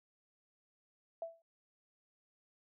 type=tone with exponential decay; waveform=sine; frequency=663 Hz; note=E5; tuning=10 cents sharp; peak=-35 dBFS; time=1.22-1.42 s; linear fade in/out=2 ms; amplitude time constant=43 ms; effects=none